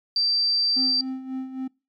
sine tone, 4683 Hz, D8, 6 cents flat, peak -19 dBFS, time 0.16-1.01 s, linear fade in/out 2 ms
triangle tone with tremolo, 261.6 Hz, C4, in tune, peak -24 dBFS, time 0.76-1.68 s, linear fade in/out 10 ms, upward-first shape sine, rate 3.7 Hz, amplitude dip 65%
effects noise-tail reverb RT60 0.3 s tail -25 dB re dry + MP3 96 kbps

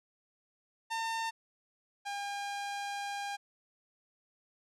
sawtooth tone pair in turn, 905 / 806.3 Hz, A5 / G5, +48 / +49 cents, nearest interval major second, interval 199 cents, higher first, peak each -29 / -32 dBFS, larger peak first, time 0.9-1.31 / 2.05-3.37 s, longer second, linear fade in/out 20 ms, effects low-pass 8000 Hz 12 dB/octave

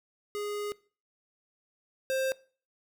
square tone pair in turn, 413.7 / 528 Hz, G#4 / C5, -7 / +16 cents, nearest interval major third, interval 423 cents, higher second, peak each -33 / -28 dBFS, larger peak second, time 0.35-0.72 / 2.1-2.32 s, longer first, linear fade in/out 0 ms, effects noise-tail reverb RT60 0.4 s tail -21 dB re dry

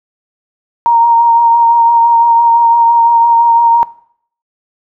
sine tone with vibrato, 932.3 Hz, A#5, in tune, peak -5 dBFS, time 0.86-3.83 s, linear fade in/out 0 ms, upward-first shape sine, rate 5.9 Hz, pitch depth 17 cents each way, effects noise-tail reverb RT60 0.6 s tail -19 dB re dry

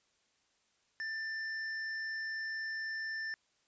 sine tone with hard clipping, 1778 Hz, A6, 18 cents sharp, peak -38 dBFS, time 1-3.34 s, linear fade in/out 0 ms, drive 9 dB, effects white hiss -74 dBFS RMS until 3.67 s + resampled to 16000 Hz

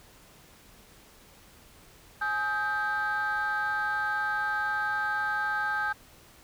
sine tone cluster, 841 / 1263 / 1574 Hz, G#5 / D#6 / G6, +22 / +26 / +7 cents, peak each -31 / -32 / -27 dBFS, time 2.21-5.93 s, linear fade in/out 10 ms, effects tanh soft clip ceiling -22 dBFS + pink hiss -55 dBFS RMS until 6.43 s

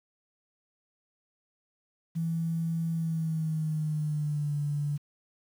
sine tone with pitch glide, 164.81 to 145.98 Hz, E3 to D3, 0 to -10 cents, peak -27 dBFS, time 2.15-4.98 s, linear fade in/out 20 ms, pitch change -210 cents, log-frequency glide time 2.92-4.56 s, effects 9-bit

